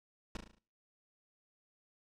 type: noise with echo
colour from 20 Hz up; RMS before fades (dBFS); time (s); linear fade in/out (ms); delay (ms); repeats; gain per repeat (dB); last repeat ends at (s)
pink; -40; 0.35-0.37; 2; 36; 6; -5; 0.586
effects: noise-tail reverb RT60 0.5 s tail -25 dB re dry + low-pass 5000 Hz 12 dB/octave